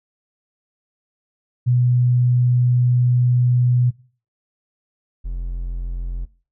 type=tone pair in turn; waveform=sine / triangle; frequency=123.47 / 43.43 Hz; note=B2 / F1; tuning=0 / -9 cents; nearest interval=octave + tritone; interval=1809 cents; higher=first; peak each=-13 / -21 dBFS; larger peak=first; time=1.66-3.91 / 5.24-6.26 s; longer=first; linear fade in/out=20 ms; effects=noise-tail reverb RT60 0.4 s tail -20 dB re dry